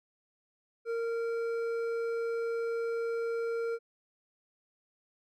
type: tone with hard clipping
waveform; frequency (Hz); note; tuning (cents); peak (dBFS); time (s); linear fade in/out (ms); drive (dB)
triangle; 461.9; A#4; -16; -32; 0.85-3.79; 50; 11
effects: none